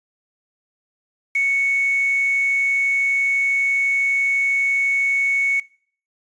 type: tone with quantisation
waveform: sine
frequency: 2217 Hz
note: C#7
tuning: in tune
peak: -16 dBFS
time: 1.35-5.6 s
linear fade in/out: 5 ms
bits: 6
effects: noise-tail reverb RT60 0.5 s tail -22 dB re dry + resampled to 22050 Hz